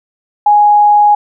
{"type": "tone", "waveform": "sine", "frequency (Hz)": 830.6, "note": "G#5", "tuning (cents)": 0, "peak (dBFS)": -4, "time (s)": [0.46, 1.15], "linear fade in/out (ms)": 5, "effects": []}